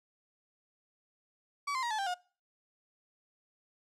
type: tone with pitch steps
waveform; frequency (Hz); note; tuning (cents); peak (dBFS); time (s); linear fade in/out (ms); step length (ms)
35% pulse; 1141 / 1040.3 / 948.4 / 864.7 / 788.4 / 718.8; C#6 / C6 / A#5 / A5 / G5 / F5; +50 / -10 / +30 / -30 / +10 / +50; -30; 1.67-2.144; 10; 79
effects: noise-tail reverb RT60 0.4 s tail -24 dB re dry + low-pass 7000 Hz 12 dB/octave